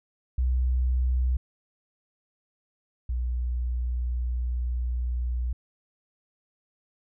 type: tone pair in turn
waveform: sine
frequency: 62.9 / 60.9 Hz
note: B1 / B1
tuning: +32 / -24 cents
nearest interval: minor second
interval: 56 cents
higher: first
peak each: -21 / -25 dBFS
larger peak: first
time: 0.38-1.37 / 3.09-5.53 s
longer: second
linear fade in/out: 5 ms
effects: none